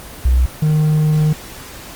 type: tone pair in turn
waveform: sine / triangle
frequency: 63 / 153.61 Hz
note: B1 / D#3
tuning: +35 / -22 cents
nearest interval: octave + minor third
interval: 1543 cents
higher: second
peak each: -9 dBFS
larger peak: neither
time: 0.25-0.46 / 0.62-1.33 s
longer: second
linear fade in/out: 5 ms
effects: pink hiss -34 dBFS RMS until 1.95 s + Opus 24 kbps